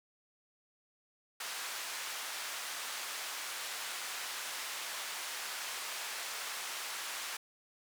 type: band-pass noise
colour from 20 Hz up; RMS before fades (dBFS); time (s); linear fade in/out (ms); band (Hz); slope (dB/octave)
pink; -41; 1.4-7.37; 5; 1100 to 12000; 12
effects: none